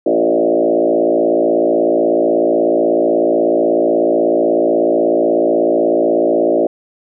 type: tone with frequency modulation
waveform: sine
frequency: 470 Hz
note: A#4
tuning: 14 cents sharp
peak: -10 dBFS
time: 0.06-6.67 s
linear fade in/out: 5 ms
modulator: 56.3 Hz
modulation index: 3.2
effects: none